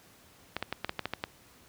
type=clicks; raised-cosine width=0.3 ms; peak=-15 dBFS; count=9; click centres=0.566 / 0.626 / 0.726 / 0.846 / 0.894 / 0.993 / 1.056 / 1.136 / 1.239 s; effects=pink hiss -58 dBFS RMS until 1.68 s + high-pass 60 Hz 12 dB/octave